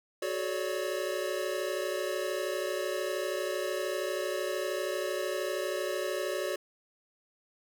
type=chord; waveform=square; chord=D major seventh; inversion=first; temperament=equal with one note detuned; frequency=370 / 428.7 / 554.4 / 587.3 Hz; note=F#4 / A4 / C#5 / D5; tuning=0 / -45 / 0 / 0 cents; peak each=-36 / -39 / -37 / -37 dBFS; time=0.22-6.56 s; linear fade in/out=5 ms; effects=none